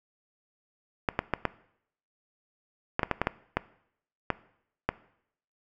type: clicks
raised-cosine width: 0.5 ms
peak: -9 dBFS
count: 12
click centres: 1.088 / 1.191 / 1.337 / 1.453 / 2.994 / 3.032 / 3.113 / 3.216 / 3.271 / 3.57 / 4.303 / 4.89 s
effects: noise-tail reverb RT60 0.7 s tail -19 dB re dry